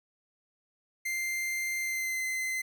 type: tone with pitch glide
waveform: 45% pulse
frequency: 2093 to 2058 Hz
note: C7 to C7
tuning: 0 to -29 cents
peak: -30 dBFS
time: 1.05-2.62 s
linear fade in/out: 10 ms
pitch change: -29 cents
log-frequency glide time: 1.79-2.23 s
effects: none